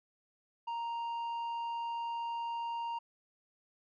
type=tone with tanh clipping; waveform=sine; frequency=932.3 Hz; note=A#5; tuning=in tune; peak=-36 dBFS; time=0.67-2.99 s; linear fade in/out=10 ms; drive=6 dB; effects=none